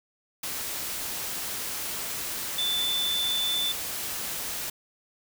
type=tone in noise; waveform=sine; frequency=3520 Hz; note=A7; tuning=in tune; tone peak=-25 dBFS; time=2.58-3.72 s; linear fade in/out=5 ms; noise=white; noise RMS=-33 dBFS; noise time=0.43-4.7 s; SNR=+5 dB; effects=none